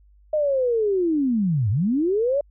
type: linear two-way sweep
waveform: sine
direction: down then up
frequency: 622.3 to 93.5 to 588 Hz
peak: -18 dBFS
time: 0.33-2.41 s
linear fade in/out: 5 ms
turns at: 1.7 s
effects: added 50 Hz sine -51 dBFS peak until 2.5 s